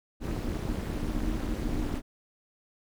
brown noise with amplitude modulation, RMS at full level -27 dBFS, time 0.2-2.02 s, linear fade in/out 50 ms, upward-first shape sine, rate 270 Hz, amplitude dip 95%, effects none

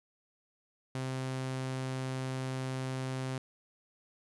sawtooth tone, 130.81 Hz, C3, in tune, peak -30 dBFS, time 0.95-3.38 s, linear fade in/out 2 ms, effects resampled to 24000 Hz + 12-bit

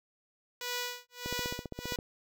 5% pulse tone with tremolo, 490 Hz, B4, 14 cents flat, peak -21 dBFS, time 0.61-1.96 s, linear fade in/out 2 ms, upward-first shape sine, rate 1.6 Hz, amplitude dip 100%
click train, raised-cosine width 2 ms, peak -24 dBFS, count 12, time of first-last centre 1.26-1.988 s, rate 15.1 Hz
effects none

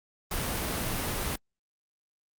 pink noise, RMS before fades -31 dBFS, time 0.31-1.36 s, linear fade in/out 5 ms, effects Opus 32 kbps

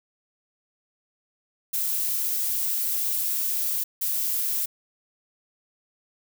violet noise bursts at uneven times, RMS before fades -26 dBFS, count 2, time 1.73-3.84 / 4.01-4.66 s, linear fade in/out 10 ms, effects none

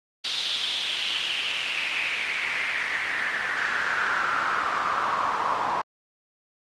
pink noise with band-pass filter sweep, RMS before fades -26 dBFS, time 0.24-5.82 s, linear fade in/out 10 ms, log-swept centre 3800 to 960 Hz, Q 4.6, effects low-pass 8000 Hz 12 dB/octave + Opus 32 kbps

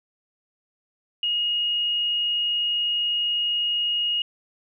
sine tone, 2872 Hz, F7, 48 cents sharp, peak -21 dBFS, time 1.23-4.22 s, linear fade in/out 2 ms, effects none

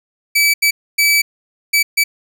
sawtooth tone bursts at uneven times, 2300 Hz, D7, 37 cents flat, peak -7 dBFS, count 5, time 0.35-0.54 / 0.62-0.71 / 0.98-1.22 / 1.73-1.83 / 1.97-2.04 s, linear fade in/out 10 ms, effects none

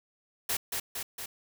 white noise with echo, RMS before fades -30 dBFS, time 0.49-0.57 s, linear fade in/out 5 ms, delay 230 ms, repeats 3, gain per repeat -3 dB, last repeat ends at 1.26 s, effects none

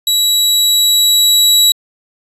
sawtooth tone with level ramp, 3900 Hz, B7, 23 cents flat, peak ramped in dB -7 to -3 dBFS, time 0.07-1.72 s, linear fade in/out 2 ms, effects resampled to 32000 Hz

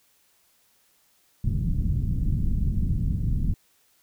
pink low-pass noise, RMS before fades -24 dBFS, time 1.44-3.54 s, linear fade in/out 5 ms, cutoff 190 Hz, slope 24 dB/octave, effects white hiss -64 dBFS RMS until 4.02 s

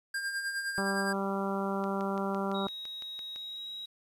square tone with tremolo, 1602 Hz, G6, 37 cents sharp, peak -31 dBFS, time 0.14-1.13 s, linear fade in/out 5 ms, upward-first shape sine, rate 9.7 Hz, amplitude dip 50%
harmonic tone, 196 Hz, G3, in tune, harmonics 1 / 2 / 3 / 4 / 5 / 6 / 7, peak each -33 / -36 / -38 / -39 / -40 / -41 / -41 dBFS, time 0.78-2.67 s, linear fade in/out 0 ms
click train, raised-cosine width 0.2 ms, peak -30 dBFS, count 10, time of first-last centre 1.84-3.36 s, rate 5.92 Hz
sine tone with pitch glide, 3800 to 3833 Hz, A#7 to A#7, +33 to +47 cents, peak -38 dBFS, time 2.54-3.86 s, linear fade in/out 10 ms, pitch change +14 cents, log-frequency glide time 3.37-3.69 s
effects resampled to 32000 Hz + 10-bit

